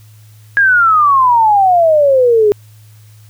sine exponential sweep, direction down, 1661.2 to 405.8 Hz, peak -6 dBFS, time 0.57-2.52 s, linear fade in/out 0 ms, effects added 107 Hz sine -38 dBFS peak until 3.29 s + white hiss -50 dBFS RMS until 3.29 s

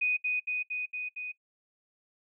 sine tone with echo, 2489 Hz, D#7, in tune, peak -25 dBFS, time 0.01-0.17 s, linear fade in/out 10 ms, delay 230 ms, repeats 5, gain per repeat -2 dB, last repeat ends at 1.32 s, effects noise-tail reverb RT60 0.1 s tail -19 dB re dry

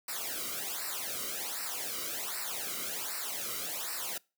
white noise with flanger, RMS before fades -37 dBFS, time 0.08-4.18 s, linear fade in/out 5 ms, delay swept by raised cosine 0.3 to 1.18 ms, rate 1.3 Hz, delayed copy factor -1, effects noise-tail reverb RT60 0.3 s tail -25 dB re dry

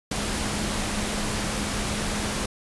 sine tone in noise, 209.2 Hz, G#3, 13 cents sharp, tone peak -33 dBFS, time 0.11-2.46 s, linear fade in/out 5 ms, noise pink, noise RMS -28 dBFS, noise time 0.11-2.46 s, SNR -8 dB, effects resampled to 24000 Hz

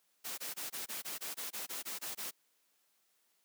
white noise bursts, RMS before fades -41 dBFS, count 13, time 0.24-2.312 s, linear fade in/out 20 ms, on 140 ms, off 21 ms, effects white hiss -75 dBFS RMS until 3.44 s + high-pass 200 Hz 12 dB/octave

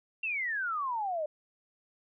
sine exponential sweep, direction down, 2753 to 587.3 Hz, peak -30 dBFS, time 0.23-1.26 s, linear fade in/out 5 ms, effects none

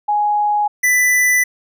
sine / square tone pair in turn, 833 / 1989.2 Hz, G#5 / B6, +5 / +12 cents, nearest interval octave + minor third, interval 1507 cents, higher second, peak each -13 / -12 dBFS, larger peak second, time 0.08-0.68 / 0.83-1.44 s, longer second, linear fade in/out 10 ms, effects none

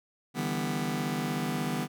sawtooth chord, E minor seventh, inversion third, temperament just, 148.33 / 164.81 / 197.78 / 247.2 Hz, D3 / E3 / G3 / B3, +18 / 0 / +16 / +2 cents, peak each -31 / -32 / -31 / -29 dBFS, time 0.34-1.88 s, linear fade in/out 50 ms, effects none

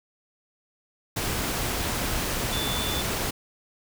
sine tone in noise, 3503 Hz, A7, 8 cents flat, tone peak -31 dBFS, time 2.52-3.02 s, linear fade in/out 10 ms, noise pink, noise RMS -28 dBFS, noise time 1.16-3.31 s, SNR -6 dB, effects none

